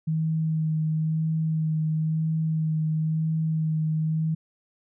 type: tone with vibrato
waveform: sine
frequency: 158.1 Hz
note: D#3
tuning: 28 cents sharp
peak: -22 dBFS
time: 0.07-4.35 s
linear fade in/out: 10 ms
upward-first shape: sine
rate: 0.99 Hz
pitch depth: 16 cents each way
effects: none